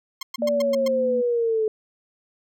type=tone bursts; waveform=10% pulse; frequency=1062 Hz; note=C6; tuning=25 cents sharp; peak=-20 dBFS; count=6; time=0.21-0.88 s; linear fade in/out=5 ms; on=20 ms; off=110 ms
type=tone; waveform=sine; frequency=233.1 Hz; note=A#3; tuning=in tune; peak=-28 dBFS; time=0.38-1.22 s; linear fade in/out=20 ms
type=linear sweep; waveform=sine; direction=down; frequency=593 to 429.7 Hz; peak=-19 dBFS; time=0.42-1.68 s; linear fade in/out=2 ms
effects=none

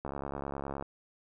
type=click train; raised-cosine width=1 ms; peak=-23 dBFS; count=55; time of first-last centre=0.05-0.825 s; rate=69.7 Hz; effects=none

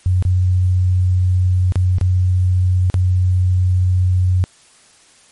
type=tone with dropouts; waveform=sine; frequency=91.5 Hz; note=F#2; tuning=19 cents flat; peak=-11 dBFS; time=0.06-4.44 s; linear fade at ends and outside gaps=0 ms; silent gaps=0.225-0.251 / 1.722-1.757 / 1.984-2.012 / 2.9-2.942 s; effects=white hiss -49 dBFS RMS until 5.31 s + MP3 48 kbps

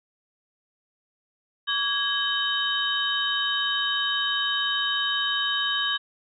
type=tone cluster; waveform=sine; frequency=1142 / 1651 / 3059 / 3754 Hz; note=D6 / G#6 / G7 / A#7; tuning=-49 / -11 / -43 / +11 cents; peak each=-32 / -28 / -27 / -28 dBFS; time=1.67-5.98 s; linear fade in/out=20 ms; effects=none

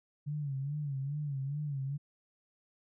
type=tone with vibrato; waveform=sine; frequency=142 Hz; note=C#3; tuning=42 cents sharp; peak=-33 dBFS; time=0.26-1.98 s; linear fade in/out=20 ms; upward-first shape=sine; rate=2.4 Hz; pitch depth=100 cents each way; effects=none

